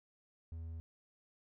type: tone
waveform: triangle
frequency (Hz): 81.9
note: E2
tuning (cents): -11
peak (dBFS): -40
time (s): 0.52-0.8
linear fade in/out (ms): 0
effects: none